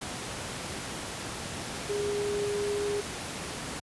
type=tone in noise; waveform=sine; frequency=410 Hz; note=G#4; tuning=22 cents flat; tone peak=-28 dBFS; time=1.89-3.01 s; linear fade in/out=10 ms; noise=pink; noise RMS=-36 dBFS; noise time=0.01-3.8 s; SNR=+5 dB; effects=high-pass 80 Hz 12 dB/octave + resampled to 24000 Hz